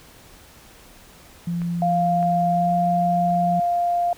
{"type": "tone with pitch glide", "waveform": "sine", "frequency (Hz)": [172.1, 175.21], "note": ["F3", "F3"], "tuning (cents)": [-25, 6], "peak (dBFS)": -22, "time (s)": [1.47, 3.6], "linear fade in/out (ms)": 5, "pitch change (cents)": 31, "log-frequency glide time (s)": [2.5, 2.73]}
{"type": "clicks", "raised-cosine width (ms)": 0.5, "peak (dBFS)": -25, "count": 2, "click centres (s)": [1.618, 2.228]}
{"type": "tone", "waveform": "sine", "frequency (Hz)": 698.5, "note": "F5", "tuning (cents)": 0, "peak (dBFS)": -18, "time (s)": [1.82, 4.13], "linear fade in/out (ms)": 2}
{"effects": ["pink hiss -48 dBFS RMS until 4.17 s"]}